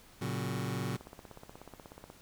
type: chord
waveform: sawtooth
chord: F# major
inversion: first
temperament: just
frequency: 115.62 / 138.75 / 185 Hz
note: A#2 / C#3 / F#3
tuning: -14 / +2 / 0 cents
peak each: -33 / -33 / -35 dBFS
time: 0.21-0.97 s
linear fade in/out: 10 ms
type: click train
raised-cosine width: 1 ms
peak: -33 dBFS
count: 19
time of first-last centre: 1.01-2.101 s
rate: 16.5 Hz
effects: pink hiss -58 dBFS RMS until 2.21 s